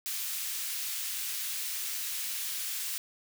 white high-pass noise, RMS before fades -35 dBFS, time 0.06-2.98 s, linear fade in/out 0 ms, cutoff 2000 Hz, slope 12 dB/octave, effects none

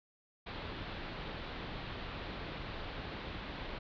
pink low-pass noise, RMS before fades -43 dBFS, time 0.46-3.79 s, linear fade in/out 10 ms, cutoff 4200 Hz, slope 48 dB/octave, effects none

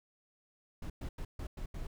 brown noise bursts at uneven times, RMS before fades -40 dBFS, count 6, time 0.82-0.9 / 1.01-1.09 / 1.18-1.25 / 1.39-1.47 / 1.57-1.66 / 1.74-1.87 s, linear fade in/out 5 ms, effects none

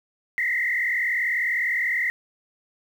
sine tone with frequency modulation, 1975.5 Hz, B6, in tune, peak -21 dBFS, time 0.38-2.1 s, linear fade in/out 0 ms, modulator 40.5 Hz, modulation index 2.9, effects 8-bit

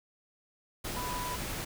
sine tone in noise, 990 Hz, B5, 4 cents sharp, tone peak -36 dBFS, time 0.96-1.36 s, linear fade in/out 10 ms, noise pink, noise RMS -37 dBFS, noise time 0.84-1.65 s, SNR -2 dB, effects none

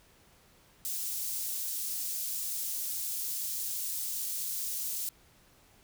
white high-pass noise, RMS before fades -35 dBFS, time 0.85-5.09 s, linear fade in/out 0 ms, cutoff 5900 Hz, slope 12 dB/octave, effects pink hiss -62 dBFS RMS until 5.83 s

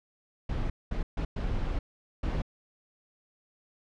brown noise bursts at uneven times, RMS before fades -30 dBFS, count 5, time 0.49-0.7 / 0.91-1.03 / 1.17-1.25 / 1.36-1.79 / 2.23-2.42 s, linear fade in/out 5 ms, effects low-pass 4000 Hz 12 dB/octave

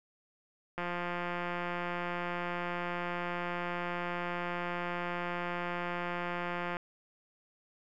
click train, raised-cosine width 0.5 ms, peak -21 dBFS, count 1049, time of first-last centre 0.78-6.769 s, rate 175 Hz, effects none

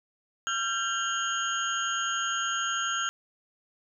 sine tone cluster, 1369 / 1582 / 2850 / 3150 / 6660 Hz, F6 / G6 / F7 / G7 / G#8, -35 / +15 / +34 / +8 / +4 cents, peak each -30 / -33 / -37 / -36 / -35 dBFS, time 0.47-3.09 s, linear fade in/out 0 ms, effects none

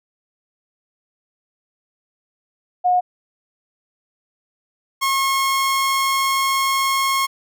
sine / sawtooth tone pair in turn, 723 / 1083.3 Hz, F#5 / C#6, -40 / -40 cents, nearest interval perfect fifth, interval 700 cents, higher second, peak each -13 dBFS, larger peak neither, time 2.84-3.01 / 5.01-7.27 s, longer second, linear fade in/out 20 ms, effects none

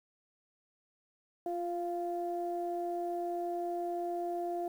sine tone pair together, 349.2 / 694 Hz, F4 / F5, 0 / -11 cents, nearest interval octave, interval 1189 cents, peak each -35 / -35 dBFS, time 1.46-4.68 s, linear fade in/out 2 ms, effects tanh soft clip ceiling -25 dBFS + 10-bit

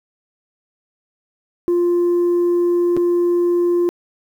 sine tone with dropouts, 349.2 Hz, F4, in tune, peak -11 dBFS, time 1.68-3.89 s, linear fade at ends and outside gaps 0 ms, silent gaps 2.966-2.973 s, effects tanh soft clip ceiling -12 dBFS + 8-bit

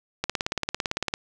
click train, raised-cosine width 0.2 ms, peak -8 dBFS, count 17, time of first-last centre 0.24-1.139 s, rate 17.8 Hz, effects none

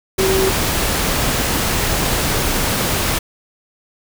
sine tone in noise, 382.5 Hz, G4, 42 cents flat, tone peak -15 dBFS, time 0.18-0.5 s, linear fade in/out 10 ms, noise pink, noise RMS -18 dBFS, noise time 0.18-3.19 s, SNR 0 dB, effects none

